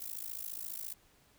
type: noise with amplitude modulation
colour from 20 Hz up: violet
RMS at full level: -38 dBFS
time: 0-0.94 s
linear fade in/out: 10 ms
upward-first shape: sine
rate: 54.5 Hz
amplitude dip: 95%
effects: pink hiss -66 dBFS RMS until 1.38 s

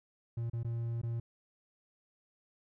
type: tone with dropouts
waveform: triangle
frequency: 116.54 Hz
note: A#2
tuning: in tune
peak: -31 dBFS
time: 0.37-1.2 s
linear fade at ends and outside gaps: 5 ms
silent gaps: 0.499-0.532 / 0.632-0.646 / 1.016-1.032 s
effects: none

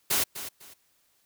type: noise with echo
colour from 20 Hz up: white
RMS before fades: -25 dBFS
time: 0.1-0.24 s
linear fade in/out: 10 ms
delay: 250 ms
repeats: 2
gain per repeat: -12 dB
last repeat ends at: 0.74 s
effects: white hiss -68 dBFS RMS until 1.25 s

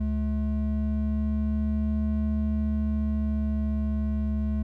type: tone pair together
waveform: triangle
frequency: 71.51 / 214.3 Hz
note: D2 / A3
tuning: -46 / -45 cents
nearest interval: octave + perfect fifth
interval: 1901 cents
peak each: -24 / -25 dBFS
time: 0-4.63 s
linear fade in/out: 10 ms
effects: none

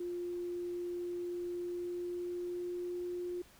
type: tone with pitch glide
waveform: sine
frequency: 351.5 to 354.6 Hz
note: F4 to F4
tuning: +11 to +26 cents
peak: -36 dBFS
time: 0-3.42 s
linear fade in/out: 5 ms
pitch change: +15 cents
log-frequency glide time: 1.59-3.04 s
effects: pink hiss -61 dBFS RMS until 3.59 s

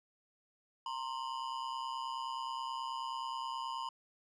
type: ring-modulated tone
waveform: square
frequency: 989 Hz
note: B5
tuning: 2 cents sharp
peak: -35 dBFS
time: 0.86-3.89 s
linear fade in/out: 2 ms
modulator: 64.7 Hz
effects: low-pass 5000 Hz 12 dB/octave

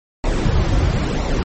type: noise with flanger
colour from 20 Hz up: brown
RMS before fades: -17 dBFS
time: 0.24-1.43 s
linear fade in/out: 0 ms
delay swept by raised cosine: 0.61 to 4.81 ms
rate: 1 Hz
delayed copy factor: -0.5
effects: MP3 32 kbps

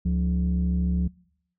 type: tone pair together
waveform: sine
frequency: 70.81 / 178.3 Hz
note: C#2 / F3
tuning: +37 / +36 cents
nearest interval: octave + major third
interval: 1599 cents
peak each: -22 dBFS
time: 0.05-1.08 s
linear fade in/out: 10 ms
effects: noise-tail reverb RT60 0.7 s tail -25 dB re dry + tanh soft clip ceiling -17 dBFS

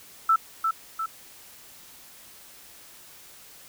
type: tone with echo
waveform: sine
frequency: 1323 Hz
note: E6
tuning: 6 cents sharp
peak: -16 dBFS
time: 0.29-0.36 s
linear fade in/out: 5 ms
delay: 350 ms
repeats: 2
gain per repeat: -5 dB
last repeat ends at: 1.06 s
effects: white hiss -49 dBFS RMS until 3.68 s

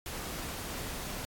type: noise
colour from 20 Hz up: pink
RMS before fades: -39 dBFS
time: 0.06-1.25 s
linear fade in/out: 0 ms
effects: AAC 64 kbps

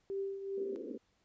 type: tone with tremolo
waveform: sine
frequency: 392 Hz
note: G4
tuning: in tune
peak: -33 dBFS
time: 0.1-0.76 s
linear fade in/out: 0 ms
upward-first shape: triangle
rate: 2.5 Hz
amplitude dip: 65%
type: band-pass noise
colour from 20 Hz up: white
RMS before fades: -44 dBFS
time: 0.57-0.98 s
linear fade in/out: 10 ms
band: 220 to 510 Hz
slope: 96 dB/octave
effects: pink hiss -75 dBFS RMS until 1.24 s + resampled to 16000 Hz

